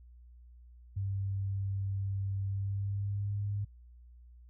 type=tone with pitch glide; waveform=sine; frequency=98 to 101.93 Hz; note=G2 to G#2; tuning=0 to -32 cents; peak=-31 dBFS; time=0.96-3.65 s; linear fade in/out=10 ms; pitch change=+68 cents; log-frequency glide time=2.47-3.41 s; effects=added 60 Hz sine -52 dBFS peak until 4.49 s